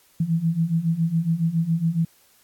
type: beating tone pair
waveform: sine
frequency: 160.9 / 168.1 Hz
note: E3 / E3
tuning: -42 / +34 cents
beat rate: 7.2 Hz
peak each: -24 / -21 dBFS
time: 0.2-2.05 s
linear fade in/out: 5 ms
effects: white hiss -58 dBFS RMS until 2.43 s + AAC 64 kbps